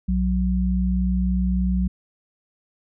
sine tone pair together, 61.63 / 185 Hz, B1 / F#3, -3 / 0 cents, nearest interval octave + perfect fifth, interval 1903 cents, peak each -21 dBFS, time 0.08-1.88 s, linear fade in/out 10 ms, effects none

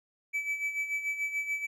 triangle tone with tremolo, 2302 Hz, D7, 35 cents flat, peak -26 dBFS, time 0.33-1.67 s, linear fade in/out 20 ms, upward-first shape sine, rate 6.9 Hz, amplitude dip 65%, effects none

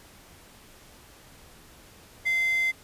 square tone with high-pass filter, 691 Hz, F5, 19 cents flat, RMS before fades -25 dBFS, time 2.25-2.72 s, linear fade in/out 20 ms, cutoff 2100 Hz, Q 9.6, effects pink hiss -52 dBFS RMS until 2.83 s + resampled to 32000 Hz

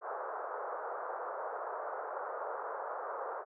pink band-pass noise, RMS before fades -40 dBFS, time 0.01-3.45 s, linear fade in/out 50 ms, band 450 to 1400 Hz, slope 48 dB/octave, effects none

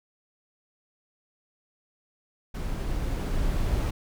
brown noise with level ramp, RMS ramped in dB -30 to -25 dBFS, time 2.54-3.91 s, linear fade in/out 10 ms, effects none

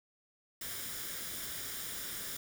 white noise with comb filter, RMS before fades -41 dBFS, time 0.61-2.37 s, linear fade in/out 5 ms, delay 0.57 ms, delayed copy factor +0.55, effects none

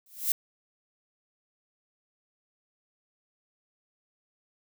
violet noise with exponential growth, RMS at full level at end -22 dBFS, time 0.06-0.32 s, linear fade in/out 2 ms, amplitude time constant 55 ms, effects none

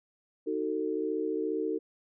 sine chord, D# diminished, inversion none, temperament just, 311.1 / 373.4 / 448 Hz, D#4 / F#4 / A4, 0 / +16 / +31 cents, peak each -33 / -34 / -32 dBFS, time 0.46-1.79 s, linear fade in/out 20 ms, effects none

